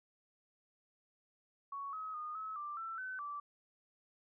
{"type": "tone with pitch steps", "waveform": "sine", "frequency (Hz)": [1115, 1275, 1227, 1290, 1180, 1335, 1518, 1163], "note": ["C#6", "D#6", "D#6", "E6", "D6", "E6", "F#6", "D6"], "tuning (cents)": [10, 42, -25, -38, 8, 22, 44, -17], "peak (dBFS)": -40, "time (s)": [1.72, 3.4], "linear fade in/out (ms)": 5, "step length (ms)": 210, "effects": []}